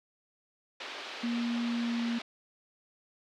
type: band-pass noise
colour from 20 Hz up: white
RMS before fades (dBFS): -42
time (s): 0.8-2.22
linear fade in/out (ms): 5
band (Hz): 310 to 4000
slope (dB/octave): 24
type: tone with pitch glide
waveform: sine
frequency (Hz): 236.4 to 234.4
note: A#3 to A#3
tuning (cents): +24 to +10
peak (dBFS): -29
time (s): 1.23-2.19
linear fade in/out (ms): 10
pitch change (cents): -14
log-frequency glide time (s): 1.66-2.05
effects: none